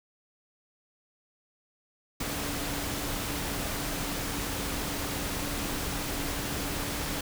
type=tone in noise; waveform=sine; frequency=285.9 Hz; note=D4; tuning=46 cents flat; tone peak=-40 dBFS; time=2.2-7.21 s; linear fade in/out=5 ms; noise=pink; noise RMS=-33 dBFS; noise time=2.2-7.21 s; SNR=-10 dB; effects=none

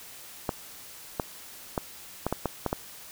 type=clicks; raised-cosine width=1 ms; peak=-12 dBFS; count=8; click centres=0.492 / 1.198 / 1.778 / 2.266 / 2.326 / 2.457 / 2.663 / 2.729 s; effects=white hiss -46 dBFS RMS until 3.11 s

